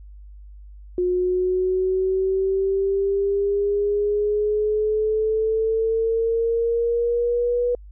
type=exponential sweep; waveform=sine; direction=up; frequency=359.3 to 488 Hz; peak=-18 dBFS; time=0.98-7.75 s; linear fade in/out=2 ms; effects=added 50 Hz sine -39 dBFS peak until 7.91 s